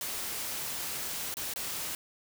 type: noise with dropouts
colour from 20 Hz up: white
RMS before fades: -36 dBFS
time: 0.01-1.95 s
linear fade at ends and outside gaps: 1 ms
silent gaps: 1.341-1.369 / 1.537-1.56 s
effects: none